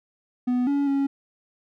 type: tone with pitch steps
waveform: triangle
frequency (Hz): 248 / 282.9 / 276.8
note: B3 / C#4 / C#4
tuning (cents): +7 / +35 / -2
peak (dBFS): -18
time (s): 0.47-1.07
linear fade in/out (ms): 10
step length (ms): 200
effects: none